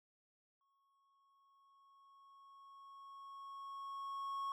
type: tone with exponential growth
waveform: triangle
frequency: 1100 Hz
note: C#6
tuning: 14 cents flat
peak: -36 dBFS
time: 0.61-4.52 s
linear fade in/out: 1 ms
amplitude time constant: 850 ms
effects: none